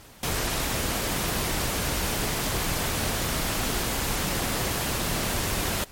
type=noise; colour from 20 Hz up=pink; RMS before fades=-27 dBFS; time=0.23-5.84 s; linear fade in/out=2 ms; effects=pink hiss -49 dBFS RMS until 5.91 s + MP3 64 kbps